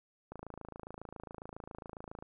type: click train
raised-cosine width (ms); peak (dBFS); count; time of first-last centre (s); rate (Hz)
1; -30; 53; 0.32-2.225; 27.3
effects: none